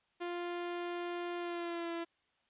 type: tone with pitch glide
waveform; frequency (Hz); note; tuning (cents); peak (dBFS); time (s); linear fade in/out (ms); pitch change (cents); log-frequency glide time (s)
sawtooth; 349.2 to 337.1; F4 to E4; 0 to +39; -33; 0.2-2.05; 20; -61; 1.38-1.92
effects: white hiss -75 dBFS RMS until 2.49 s + resampled to 8000 Hz